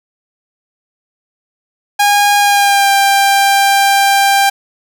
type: tone with pitch glide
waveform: sawtooth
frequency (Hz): 817 to 792.4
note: G#5 to G5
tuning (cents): -29 to +18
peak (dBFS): -4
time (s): 1.99-4.5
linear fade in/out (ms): 10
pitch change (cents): -53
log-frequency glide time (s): 2.38-2.91
effects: none